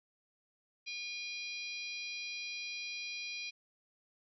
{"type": "harmonic tone", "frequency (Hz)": 810, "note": "G#5", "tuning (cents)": -43, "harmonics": [3, 4, 5, 6, 7], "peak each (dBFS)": [-41, -51, -47, -48, -52], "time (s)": [0.86, 3.51], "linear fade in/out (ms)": 20, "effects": []}